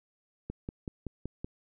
click train, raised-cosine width 3 ms, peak -23 dBFS, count 6, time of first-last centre 0.5-1.445 s, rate 5.29 Hz, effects none

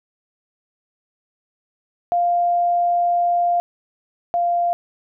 sine tone pair in turn, 698.5 / 695.3 Hz, F5 / F5, 0 / -8 cents, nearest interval unison, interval 8 cents, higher first, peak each -15 / -16 dBFS, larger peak first, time 2.12-3.6 / 4.34-4.73 s, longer first, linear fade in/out 0 ms, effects none

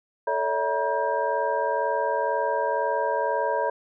sine tone cluster, 439.6 / 564 / 646 / 955 / 1589 Hz, A4 / C#5 / E5 / A#5 / G6, -2 / +30 / -35 / +42 / +23 cents, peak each -30 / -27 / -30 / -26 / -34 dBFS, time 0.27-3.7 s, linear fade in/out 5 ms, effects none

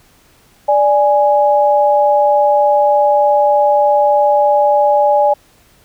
sine tone pair together, 587.3 / 830.6 Hz, D5 / G#5, 0 / 0 cents, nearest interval tritone, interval 600 cents, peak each -11 dBFS, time 0.68-5.34 s, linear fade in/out 10 ms, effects pink hiss -50 dBFS RMS until 5.84 s

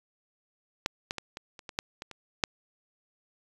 clicks, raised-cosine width 0.2 ms, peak -9 / -14 / -17 / -21 / -29 / -22 / -11 / -21 / -25 / -6 dBFS, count 10, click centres 0.861 / 1.109 / 1.183 / 1.371 / 1.592 / 1.692 / 1.789 / 2.021 / 2.113 / 2.438 s, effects resampled to 24000 Hz + 8-bit

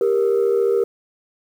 sine tone pair together, 395 / 469.3 Hz, G4 / A#4, +13 / +12 cents, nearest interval minor third, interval 299 cents, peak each -16 dBFS, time 0.01-0.84 s, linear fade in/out 2 ms, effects tanh soft clip ceiling -11 dBFS + 8-bit

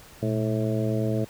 harmonic tone with a mistuned harmonic, 108.6 Hz, A2, 22 cents flat, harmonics 1 / 2 / 3 / 4 / 5 / 6, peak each -26 / -29 / -31 / -32 / -33 / -34 dBFS, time 0.22-1.25 s, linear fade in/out 10 ms, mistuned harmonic 1, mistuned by +140 cents, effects pink hiss -49 dBFS RMS until 1.29 s

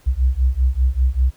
sine beating tone pair, 61.74 / 66.84 Hz, B1 / C2, 0 / +38 cents, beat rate 5.1 Hz, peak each -17 dBFS, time 0.06-1.31 s, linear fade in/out 20 ms, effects pink hiss -54 dBFS RMS until 1.36 s

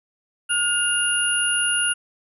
sine tone cluster, 1435 / 2813 / 10330 Hz, F6 / F7 / E9, +47 / +12 / -36 cents, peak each -23 dBFS, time 0.49-1.94 s, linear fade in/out 20 ms, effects none

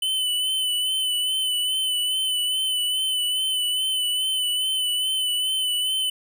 square tone with vibrato, 3017 Hz, F#7, 33 cents sharp, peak -22 dBFS, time 0.02-6.1 s, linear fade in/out 5 ms, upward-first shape sine, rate 2.4 Hz, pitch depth 33 cents each way, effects none

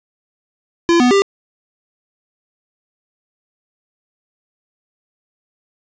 square tone with pitch steps, 340.2 / 247.5 / 396.6 Hz, F4 / B3 / G4, -45 / +4 / +20 cents, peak -10 dBFS, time 0.89-1.22 s, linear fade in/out 0 ms, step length 110 ms, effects resampled to 16000 Hz + 7-bit

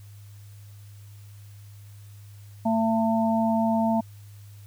harmonic tone, 224.5 Hz, A3, 35 cents sharp, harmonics 1 / 3 / 4, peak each -22 / -26 / -28 dBFS, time 2.65-4.01 s, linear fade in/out 10 ms, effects added 102 Hz sine -43 dBFS peak until 4.66 s + white hiss -58 dBFS RMS until 4.66 s

